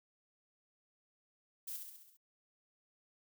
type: noise with echo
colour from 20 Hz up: violet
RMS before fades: -43 dBFS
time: 1.67-1.77 s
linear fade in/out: 10 ms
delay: 67 ms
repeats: 6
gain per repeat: -4 dB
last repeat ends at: 2.172 s
effects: none